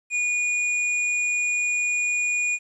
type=tone; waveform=square; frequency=2449 Hz; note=D#7; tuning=28 cents flat; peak=-22 dBFS; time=0.1-2.59 s; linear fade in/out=50 ms; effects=resampled to 24000 Hz + 10-bit